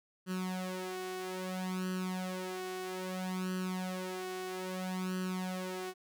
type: tone with flanger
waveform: sawtooth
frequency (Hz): 185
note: F#3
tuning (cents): 0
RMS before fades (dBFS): -38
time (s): 0.26-5.94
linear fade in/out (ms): 50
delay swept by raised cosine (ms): 0.67 to 2.77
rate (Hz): 0.61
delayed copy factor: +0.8
effects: none